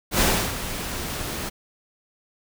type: noise with ADSR envelope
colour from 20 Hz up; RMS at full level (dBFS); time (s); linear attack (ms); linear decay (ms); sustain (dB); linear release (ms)
pink; -18; 0.11-1.5; 89; 320; -12; 18
effects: none